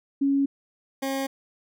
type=tone pair in turn; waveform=sine / 20% pulse; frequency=277.2 / 270.2 Hz; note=C#4 / C#4; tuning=0 / -44 cents; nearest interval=unison; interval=44 cents; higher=first; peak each=-19 / -21 dBFS; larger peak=first; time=0.21-0.46 / 1.02-1.27 s; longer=neither; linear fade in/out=10 ms; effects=none